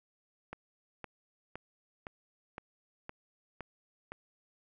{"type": "click train", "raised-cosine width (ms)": 0.5, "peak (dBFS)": -26, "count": 8, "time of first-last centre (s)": [0.53, 4.12], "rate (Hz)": 1.95, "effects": []}